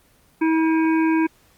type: harmonic tone with a mistuned harmonic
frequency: 321.7 Hz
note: E4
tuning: 42 cents flat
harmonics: 1 / 3 / 5 / 7 / 8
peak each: -16 / -26 / -30 / -33 / -34 dBFS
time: 0.41-1.27 s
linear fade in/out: 10 ms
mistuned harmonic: 8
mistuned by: -57 cents
effects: pink hiss -57 dBFS RMS until 1.57 s + Opus 24 kbps